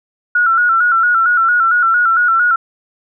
sine tone with vibrato, 1396.9 Hz, F6, in tune, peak -9 dBFS, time 0.35-2.56 s, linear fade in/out 5 ms, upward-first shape square, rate 4.4 Hz, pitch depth 64 cents each way, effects none

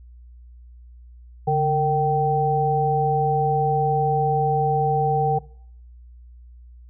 sine tone cluster, 144.3 / 457.4 / 775 Hz, D3 / A#4 / G5, -30 / -33 / -20 cents, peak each -22 / -23 / -20 dBFS, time 1.47-5.39 s, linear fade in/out 10 ms, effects noise-tail reverb RT60 0.6 s tail -21 dB re dry + added 60 Hz sine -42 dBFS peak until 6.89 s

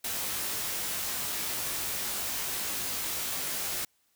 white noise with comb filter, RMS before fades -33 dBFS, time 0.04-3.85 s, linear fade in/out 5 ms, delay 19 ms, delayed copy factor +0.65, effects white hiss -71 dBFS RMS until 4.15 s

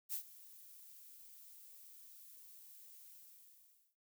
violet noise with ADSR envelope, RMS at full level -39 dBFS, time 0.09-3.96 s, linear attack 45 ms, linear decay 90 ms, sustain -19 dB, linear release 860 ms, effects none

